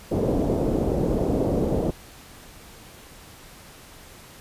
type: low-pass noise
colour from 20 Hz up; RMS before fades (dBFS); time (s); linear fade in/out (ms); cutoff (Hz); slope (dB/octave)
white; -23; 0.11-1.91; 10; 530; 24
effects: pink hiss -46 dBFS RMS until 4.4 s + resampled to 32000 Hz